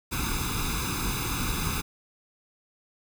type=noise with comb filter; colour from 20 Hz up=pink; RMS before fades=-29 dBFS; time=0.11-1.82 s; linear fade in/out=20 ms; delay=0.8 ms; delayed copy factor=+0.9; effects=none